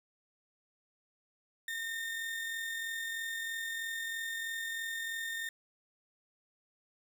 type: tone with amplitude modulation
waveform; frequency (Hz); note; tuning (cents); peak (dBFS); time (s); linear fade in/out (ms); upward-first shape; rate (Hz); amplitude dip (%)
35% pulse; 1824; A#6; -38; -33; 1.68-5.49; 2; sine; 43.1; 30
effects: none